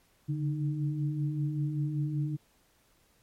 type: tone cluster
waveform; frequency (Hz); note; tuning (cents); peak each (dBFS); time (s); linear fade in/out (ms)
sine; 141.2 / 146.4 / 308.7; C#3 / D3 / D#4; +32 / -5 / -14; -38 / -29 / -37; 0.28-2.37; 20
effects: pink hiss -67 dBFS RMS until 3.22 s + MP3 64 kbps